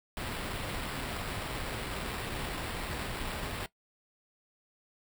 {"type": "noise with sample-and-hold", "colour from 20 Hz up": "pink", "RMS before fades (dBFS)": -37, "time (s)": [0.17, 3.66], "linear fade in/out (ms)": 0, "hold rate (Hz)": 6300, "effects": ["noise-tail reverb RT60 0.1 s tail -18 dB re dry"]}